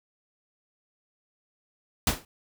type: noise with exponential decay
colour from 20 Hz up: pink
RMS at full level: -19 dBFS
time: 2.07-2.25 s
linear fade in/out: 2 ms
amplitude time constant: 38 ms
effects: none